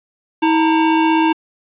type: tone pair together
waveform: square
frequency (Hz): 321.3 / 908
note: E4 / A#5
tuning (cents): -44 / -46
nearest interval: octave + tritone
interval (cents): 1798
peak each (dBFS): -14 / -17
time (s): 0.42-1.33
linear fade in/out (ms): 10
effects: resampled to 8000 Hz + 8-bit